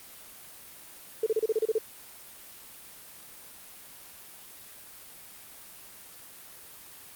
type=tone bursts; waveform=sine; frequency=440 Hz; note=A4; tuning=in tune; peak=-22 dBFS; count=9; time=1.23-1.784 s; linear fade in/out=5 ms; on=34 ms; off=31 ms; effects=white hiss -48 dBFS RMS until 7.15 s + Opus 32 kbps